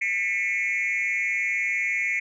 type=tone with frequency modulation; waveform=sine; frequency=2187 Hz; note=C#7; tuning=24 cents flat; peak=-21 dBFS; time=0.01-2.2 s; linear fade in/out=10 ms; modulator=192 Hz; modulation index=1.1; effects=tanh soft clip ceiling -20 dBFS